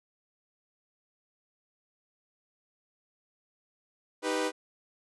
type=chord; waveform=sawtooth; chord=Eb augmented; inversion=none; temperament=equal; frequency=311.1 / 392 / 493.9 Hz; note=Eb4 / G4 / B4; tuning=0 / 0 / 0 cents; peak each=-29 / -30 / -27 dBFS; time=4.22-4.52 s; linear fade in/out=50 ms; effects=resampled to 24000 Hz